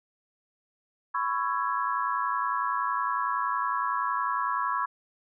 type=chord; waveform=sine; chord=C# minor seventh; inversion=third; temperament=just; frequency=997.9 / 1108.7 / 1330.5 / 1663.1 Hz; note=B5 / C#6 / E6 / G#6; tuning=+18 / 0 / +16 / +2 cents; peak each=-30 / -29 / -33 / -35 dBFS; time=1.14-4.86 s; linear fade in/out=10 ms; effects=none